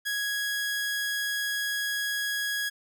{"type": "tone", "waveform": "sawtooth", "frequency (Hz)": 1661.2, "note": "G#6", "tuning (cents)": 0, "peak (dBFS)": -24, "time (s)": [0.05, 2.7], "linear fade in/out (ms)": 20, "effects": []}